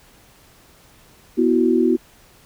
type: chord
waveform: sine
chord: B suspended fourth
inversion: none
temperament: just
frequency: 246.9 / 329.3 / 370.4 Hz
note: B3 / E4 / F#4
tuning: 0 / -2 / +2 cents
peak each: -18 dBFS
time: 1.37-1.97 s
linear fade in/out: 20 ms
effects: pink hiss -51 dBFS RMS until 2.45 s